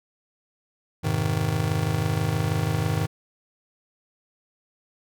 square chord, F minor seventh, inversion none, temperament just, 87.31 / 104.77 / 130.96 / 157.15 Hz, F2 / Ab2 / C3 / Eb3, 0 / +16 / +2 / +18 cents, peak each -33 / -27 / -31 / -27 dBFS, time 1.03-3.07 s, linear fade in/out 20 ms, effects none

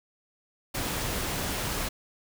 pink noise, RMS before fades -31 dBFS, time 0.74-1.89 s, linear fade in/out 10 ms, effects none

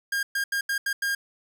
45% pulse tone bursts at uneven times, 1615 Hz, G#6, 49 cents flat, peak -24 dBFS, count 6, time 0.12-0.23 / 0.35-0.44 / 0.52-0.61 / 0.69-0.78 / 0.86-0.93 / 1.02-1.15 s, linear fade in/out 5 ms, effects none

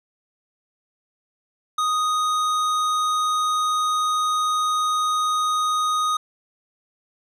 sine tone with hard clipping, 1244.5 Hz, D#6, in tune, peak -21 dBFS, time 1.78-6.17 s, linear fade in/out 5 ms, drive 13 dB, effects none

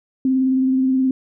sine tone with vibrato, 261.6 Hz, C4, in tune, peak -14 dBFS, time 0.25-1.11 s, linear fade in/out 2 ms, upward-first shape sine, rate 19 Hz, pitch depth 23 cents each way, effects none

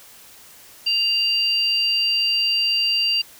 sine tone pair together, 2794 / 4704 Hz, F7 / D8, 0 / +2 cents, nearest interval major sixth, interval 902 cents, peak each -20 dBFS, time 0.86-3.22 s, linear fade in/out 10 ms, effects white hiss -46 dBFS RMS until 3.39 s

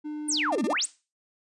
triangle tone, 301.1 Hz, D4, 43 cents sharp, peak -29 dBFS, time 0.04-0.52 s, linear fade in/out 20 ms
sine exponential two-way sweep, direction down then up, 10060 to 199.2 to 10060 Hz, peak -24 dBFS, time 0.28-0.86 s, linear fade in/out 10 ms, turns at 0.64 s
40% pulse tone bursts, 299.5 Hz, D4, 34 cents sharp, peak -27 dBFS, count 4, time 0.52-0.733 s, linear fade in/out 5 ms, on 36 ms, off 23 ms
effects noise-tail reverb RT60 0.3 s tail -18 dB re dry + resampled to 24000 Hz

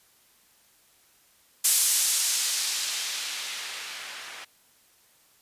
violet noise with low-pass filter sweep, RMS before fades -28 dBFS, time 1.64-4.45 s, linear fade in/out 10 ms, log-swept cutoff 10000 to 1600 Hz, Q 0.82, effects white hiss -61 dBFS RMS until 5.41 s + resampled to 32000 Hz

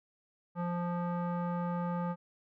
square tone with low-pass filter, 174.61 Hz, F3, in tune, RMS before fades -34 dBFS, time 0.55-2.16 s, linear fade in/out 50 ms, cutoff 1100 Hz, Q 2.7, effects none

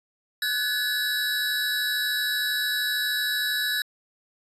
square tone cluster, 1488 / 1561 / 1710 / 3919 Hz, F#6 / G6 / A6 / B7, +9 / -8 / -50 / -14 cents, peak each -34 / -37 / -28 / -28 dBFS, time 0.42-3.82 s, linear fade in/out 2 ms, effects resampled to 32000 Hz

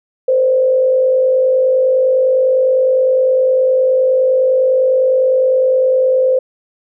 sine tone with frequency modulation, 518 Hz, C5, 17 cents flat, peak -9 dBFS, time 0.28-6.39 s, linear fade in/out 5 ms, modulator 49.8 Hz, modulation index 0.49, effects none

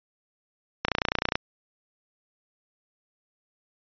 click train, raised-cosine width 0.3 ms, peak -7 dBFS, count 16, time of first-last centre 0.85-1.355 s, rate 29.7 Hz, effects resampled to 11025 Hz

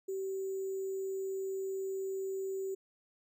sine tone with sample-and-hold, 384.3 Hz, G4, 34 cents flat, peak -34 dBFS, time 0.08-2.75 s, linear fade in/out 10 ms, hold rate 7350 Hz, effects none

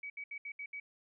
sine tone bursts at uneven times, 2272 Hz, C#7, 42 cents sharp, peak -40 dBFS, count 6, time 0.03-0.1 / 0.17-0.24 / 0.31-0.38 / 0.45-0.52 / 0.59-0.66 / 0.73-0.8 s, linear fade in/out 5 ms, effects none

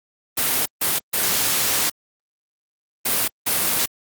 white noise bursts at uneven times, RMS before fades -20 dBFS, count 5, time 0.37-0.66 / 0.81-0.99 / 1.13-1.9 / 3.05-3.28 / 3.46-3.86 s, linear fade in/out 10 ms, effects high-pass 80 Hz 12 dB/octave + Opus 32 kbps

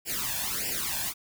white noise with flanger, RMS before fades -31 dBFS, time 0.05-1.14 s, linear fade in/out 50 ms, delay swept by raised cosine 0.39 to 1.2 ms, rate 1.6 Hz, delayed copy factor +0.9, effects none

